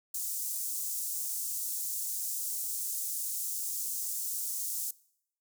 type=high-pass noise; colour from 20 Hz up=pink; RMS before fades=-35 dBFS; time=0.14-4.91 s; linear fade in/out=5 ms; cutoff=7000 Hz; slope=24 dB/octave; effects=noise-tail reverb RT60 0.7 s tail -22 dB re dry